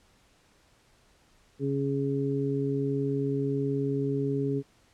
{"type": "harmonic tone", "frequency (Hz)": 138.59, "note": "C#3", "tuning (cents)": 0, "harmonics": [1, 2, 3], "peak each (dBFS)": [-30, -30, -30], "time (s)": [1.59, 4.63], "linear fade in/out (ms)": 50, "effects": ["pink hiss -63 dBFS RMS until 4.93 s", "low-pass 9000 Hz 12 dB/octave"]}